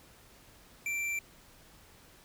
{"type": "tone with hard clipping", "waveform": "triangle", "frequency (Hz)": 2349, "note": "D7", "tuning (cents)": 0, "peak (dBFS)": -33, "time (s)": [0.86, 1.19], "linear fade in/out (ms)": 2, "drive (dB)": 14, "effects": ["pink hiss -58 dBFS RMS until 2.24 s"]}